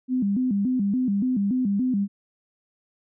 sine tone with vibrato, 225.8 Hz, A3, 45 cents sharp, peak -20 dBFS, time 0.08-2.08 s, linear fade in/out 50 ms, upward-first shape square, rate 3.5 Hz, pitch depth 210 cents each way, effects none

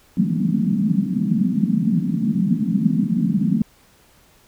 pink band-pass noise, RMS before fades -19 dBFS, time 0.17-3.62 s, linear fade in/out 2 ms, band 170 to 240 Hz, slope 48 dB/octave, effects pink hiss -54 dBFS RMS until 4.47 s

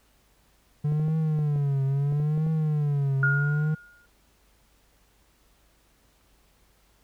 triangle tone with vibrato, 146.83 Hz, D3, in tune, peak -20 dBFS, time 0.84-3.75 s, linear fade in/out 10 ms, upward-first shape triangle, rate 0.75 Hz, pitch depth 150 cents each way
clicks, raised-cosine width 2 ms, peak -27 dBFS, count 9, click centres 0.922 / 0.997 / 1.082 / 1.39 / 1.56 / 2.124 / 2.2 / 2.376 / 2.466 s
sine tone with exponential decay, 1426 Hz, F6, 36 cents sharp, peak -19 dBFS, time 3.23-4.06 s, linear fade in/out 2 ms, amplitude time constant 180 ms
effects added 50 Hz sine -64 dBFS peak until 7.03 s + pink hiss -64 dBFS RMS until 7.03 s

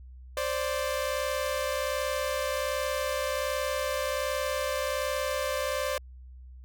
sawtooth tone pair together, 524.7 / 586 Hz, C5 / D5, +5 / -4 cents, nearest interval major second, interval 191 cents, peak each -27 dBFS, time 0.37-5.98 s, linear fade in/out 2 ms, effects added 63 Hz sine -44 dBFS peak until 6.64 s

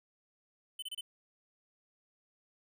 square tone bursts, 3036 Hz, F#7, 44 cents sharp, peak -39 dBFS, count 4, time 0.79-1.01 s, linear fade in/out 5 ms, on 34 ms, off 28 ms, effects none

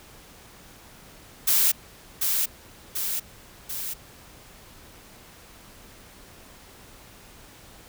blue noise with echo, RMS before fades -20 dBFS, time 1.47-1.72 s, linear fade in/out 10 ms, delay 740 ms, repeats 3, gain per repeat -4 dB, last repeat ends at 3.94 s, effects pink hiss -49 dBFS RMS until 7.88 s

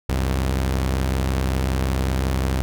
sawtooth tone pair together, 65.41 / 92.5 Hz, C2 / F#2, 0 / 0 cents, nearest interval tritone, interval 600 cents, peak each -16 / -24 dBFS, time 0.09-2.62 s, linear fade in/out 0 ms, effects none

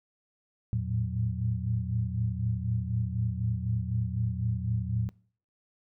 sine tone cluster, 84 / 111.6 / 115.6 / 184 Hz, E2 / A2 / A#2 / F#3, +33 / +25 / -14 / -9 cents, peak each -35 / -33 / -30 / -36 dBFS, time 0.73-5.09 s, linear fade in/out 0 ms, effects noise-tail reverb RT60 0.5 s tail -23 dB re dry

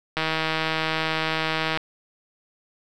click train, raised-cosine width 0.3 ms, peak -8 dBFS, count 256, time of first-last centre 0.17-1.774 s, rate 159 Hz, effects 8-bit

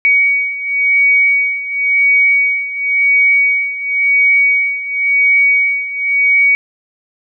sine beating tone pair, 2251 / 2251.94 Hz, C#7 / C#7, +26 / +27 cents, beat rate 0.94 Hz, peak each -15 / -11 dBFS, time 0.05-6.55 s, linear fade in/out 0 ms, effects none

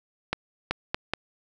clicks, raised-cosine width 0.3 ms, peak -9 dBFS, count 4, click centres 0.33 / 0.71 / 0.945 / 1.136 s, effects none

